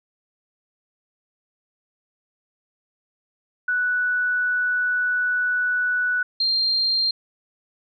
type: tone pair in turn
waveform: sine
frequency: 1480 / 4186 Hz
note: F#6 / C8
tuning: 0 / 0 cents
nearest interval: octave + tritone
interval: 1800 cents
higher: second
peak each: -19 / -18 dBFS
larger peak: second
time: 3.68-6.23 / 6.4-7.11 s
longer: first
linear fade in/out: 5 ms
effects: none